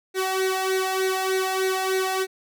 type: tone with flanger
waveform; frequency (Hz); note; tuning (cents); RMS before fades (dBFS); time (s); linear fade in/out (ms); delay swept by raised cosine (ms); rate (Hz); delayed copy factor
sawtooth; 378.2; F#4; +38; -24; 0.14-2.27; 50; 0.48 to 1.18; 3.3; +0.75
effects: none